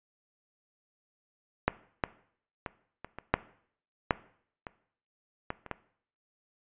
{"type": "clicks", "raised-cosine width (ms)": 0.5, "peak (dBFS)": [-8, -11, -19, -24, -24, -6, -7, -23, -17, -28, -18], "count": 11, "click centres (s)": [1.68, 2.038, 2.662, 3.046, 3.186, 3.34, 4.108, 4.668, 5.504, 5.663, 5.713], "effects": ["noise-tail reverb RT60 0.6 s tail -18 dB re dry", "resampled to 8000 Hz"]}